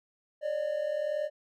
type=tone pair together; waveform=triangle; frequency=563.2 / 604 Hz; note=C#5 / D5; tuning=+27 / +48 cents; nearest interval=minor second; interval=121 cents; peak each=-33 / -28 dBFS; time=0.41-1.3 s; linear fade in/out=50 ms; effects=none